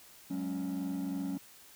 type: chord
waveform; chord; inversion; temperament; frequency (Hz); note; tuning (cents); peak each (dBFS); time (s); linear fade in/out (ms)
triangle; F# suspended second; none; just; 185 / 208.1 / 277.5; F#3 / G#3 / C#4; 0 / +4 / +2; -35 / -38 / -32; 0.3-1.38; 10
effects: tanh soft clip ceiling -28 dBFS + white hiss -56 dBFS RMS until 1.75 s